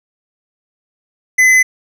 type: tone with tanh clipping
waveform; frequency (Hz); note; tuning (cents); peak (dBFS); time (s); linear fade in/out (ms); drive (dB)
triangle; 2026; B6; +44; -8; 1.38-1.63; 10; 15
effects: none